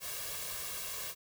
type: noise with comb filter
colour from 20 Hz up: white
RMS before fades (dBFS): -40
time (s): 0-1.15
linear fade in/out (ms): 50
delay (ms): 1.8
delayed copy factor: +0.75
effects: none